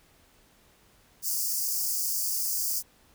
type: high-pass noise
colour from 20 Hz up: white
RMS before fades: -29 dBFS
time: 1.22-2.83 s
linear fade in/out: 50 ms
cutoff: 4700 Hz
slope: 96 dB/octave
effects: pink hiss -61 dBFS RMS until 3.14 s